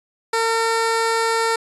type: tone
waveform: 15% pulse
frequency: 454.4 Hz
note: A#4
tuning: 44 cents flat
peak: -11 dBFS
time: 0.33-1.56 s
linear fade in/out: 5 ms
effects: resampled to 24000 Hz